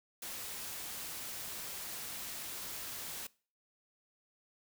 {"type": "noise", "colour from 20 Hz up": "white", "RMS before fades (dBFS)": -43, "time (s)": [0.22, 3.27], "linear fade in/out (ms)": 5, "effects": ["noise-tail reverb RT60 0.4 s tail -22 dB re dry"]}